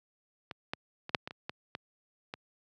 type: clicks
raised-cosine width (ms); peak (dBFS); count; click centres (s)
0.3; -23 / -17 / -24 / -8 / -22 / -27 / -20 / -21 / -22; 9; 0.512 / 0.735 / 1.094 / 1.148 / 1.275 / 1.309 / 1.495 / 1.751 / 2.339
effects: high-pass 100 Hz 12 dB/octave